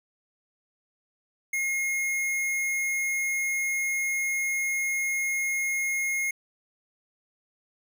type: tone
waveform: square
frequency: 2150 Hz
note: C7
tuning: 47 cents sharp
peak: -26 dBFS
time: 1.53-6.31 s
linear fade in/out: 5 ms
effects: none